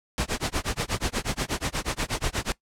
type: noise with tremolo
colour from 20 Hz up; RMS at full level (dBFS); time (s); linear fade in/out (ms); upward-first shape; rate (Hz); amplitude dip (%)
pink; -25; 0.18-2.52; 0; sine; 8.3; 100
effects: noise-tail reverb RT60 0.1 s tail -20 dB re dry + low-pass 9000 Hz 12 dB/octave